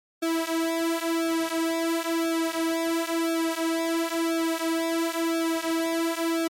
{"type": "tone with flanger", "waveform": "sawtooth", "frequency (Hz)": 329.6, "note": "E4", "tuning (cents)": 0, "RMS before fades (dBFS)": -26, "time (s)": [0.22, 6.48], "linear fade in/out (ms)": 10, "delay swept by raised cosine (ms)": [1, 5.4], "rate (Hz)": 0.97, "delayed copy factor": -0.9, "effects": ["MP3 64 kbps"]}